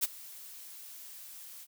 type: noise with ADSR envelope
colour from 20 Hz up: blue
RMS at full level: -27 dBFS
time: 0.01-1.67 s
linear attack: 26 ms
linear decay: 27 ms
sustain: -21 dB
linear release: 45 ms
effects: none